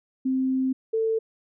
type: tone pair in turn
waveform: sine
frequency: 261.6 / 446 Hz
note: C4 / A4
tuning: 0 / +23 cents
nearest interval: major sixth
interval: 923 cents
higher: second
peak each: -21 dBFS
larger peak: neither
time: 0.25-0.73 / 0.93-1.19 s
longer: first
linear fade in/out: 10 ms
effects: none